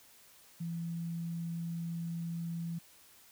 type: tone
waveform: sine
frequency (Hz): 168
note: E3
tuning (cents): +33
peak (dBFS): -35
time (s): 0.6-2.79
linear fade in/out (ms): 10
effects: white hiss -60 dBFS RMS until 3.31 s